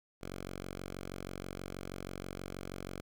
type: tone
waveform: 5% pulse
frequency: 46.25 Hz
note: F#1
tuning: in tune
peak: -30 dBFS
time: 0.21-3.01 s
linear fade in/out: 10 ms
effects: none